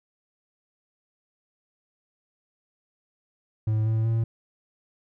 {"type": "tone with pitch steps", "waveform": "triangle", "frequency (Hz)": [108.8, 111.1, 113.6], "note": ["A2", "A2", "A#2"], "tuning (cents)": [-19, 17, -44], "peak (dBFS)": -19, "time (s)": [3.67, 4.24], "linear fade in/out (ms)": 5, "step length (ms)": 190, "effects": []}